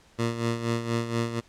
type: tone with tremolo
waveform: 15% pulse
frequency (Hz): 116.54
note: A#2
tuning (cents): 0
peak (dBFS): -17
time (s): 0.18-1.41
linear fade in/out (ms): 20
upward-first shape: sine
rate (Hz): 4.2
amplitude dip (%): 65
effects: pink hiss -58 dBFS RMS until 1.48 s + low-pass 8000 Hz 12 dB/octave